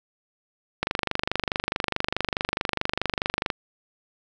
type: click train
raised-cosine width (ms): 0.3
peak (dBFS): -7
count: 67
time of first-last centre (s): 0.83-3.502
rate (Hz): 24.7
effects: none